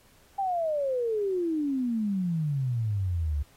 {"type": "exponential sweep", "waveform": "sine", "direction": "down", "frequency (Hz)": [803, 69.3], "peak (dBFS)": -25, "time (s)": [0.38, 3.43], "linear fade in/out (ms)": 10, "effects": ["pink hiss -60 dBFS RMS until 3.56 s", "AAC 48 kbps"]}